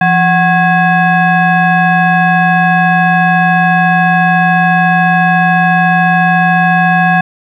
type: tone with frequency modulation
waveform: sine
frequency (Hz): 742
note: F#5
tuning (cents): +5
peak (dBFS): -6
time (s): 0.01-7.21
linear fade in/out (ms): 5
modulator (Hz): 914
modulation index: 1.3
effects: 8-bit